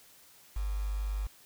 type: tone with quantisation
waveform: sine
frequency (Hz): 50.3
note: G1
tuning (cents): +45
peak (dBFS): -30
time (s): 0.56-1.27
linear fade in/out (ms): 5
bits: 8
effects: white hiss -58 dBFS RMS until 1.45 s